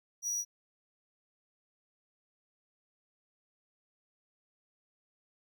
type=tone; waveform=square; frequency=5800 Hz; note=F#8; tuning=35 cents flat; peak=-32 dBFS; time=0.22-0.45 s; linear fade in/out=50 ms; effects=none